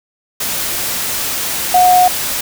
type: tone in noise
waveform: sine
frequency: 727 Hz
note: F#5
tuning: 31 cents flat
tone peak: -6 dBFS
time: 1.74-2.08 s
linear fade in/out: 5 ms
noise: white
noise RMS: -19 dBFS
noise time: 0.4-2.41 s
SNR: +10 dB
effects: none